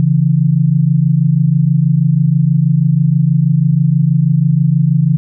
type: tone pair together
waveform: sine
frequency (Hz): 138.59 / 164.81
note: C#3 / E3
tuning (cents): 0 / 0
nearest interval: minor third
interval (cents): 300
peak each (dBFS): -11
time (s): 0-5.17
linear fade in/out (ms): 0
effects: none